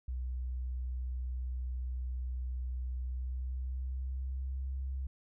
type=tone with pitch glide; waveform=sine; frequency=62.7 to 66.2 Hz; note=B1 to C2; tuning=+27 to +21 cents; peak=-34 dBFS; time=0.08-5.07 s; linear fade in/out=5 ms; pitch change=+94 cents; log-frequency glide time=2.97-4.7 s; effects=none